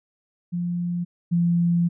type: tone pair in turn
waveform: sine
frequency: 174.61 / 171.81 Hz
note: F3 / F3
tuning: 0 / -28 cents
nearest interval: unison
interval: 28 cents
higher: first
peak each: -23 / -17 dBFS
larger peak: second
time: 0.52-1.05 / 1.31-1.89 s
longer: second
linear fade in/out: 20 ms
effects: none